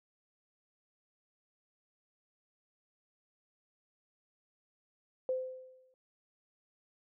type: tone with exponential decay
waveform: sine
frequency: 515 Hz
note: C5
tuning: 28 cents flat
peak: -28 dBFS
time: 5.29-5.94 s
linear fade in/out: 1 ms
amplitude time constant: 140 ms
effects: none